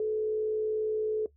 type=tone with frequency modulation; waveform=sine; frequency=431.7 Hz; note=A4; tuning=33 cents flat; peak=-26 dBFS; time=0-1.26 s; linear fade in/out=2 ms; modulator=59.3 Hz; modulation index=0.26; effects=noise-tail reverb RT60 0.1 s tail -17 dB re dry + added 72 Hz sine -60 dBFS peak until 1.36 s